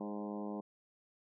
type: harmonic tone with a mistuned harmonic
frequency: 103.4 Hz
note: G#2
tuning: 7 cents flat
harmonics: 2 / 3 / 4 / 5 / 6 / 7 / 8 / 9 / 10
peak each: -41 / -45 / -47 / -49 / -51 / -52 / -53 / -54 / -55 dBFS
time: 0-0.61 s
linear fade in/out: 10 ms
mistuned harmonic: 5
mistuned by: +21 cents
effects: none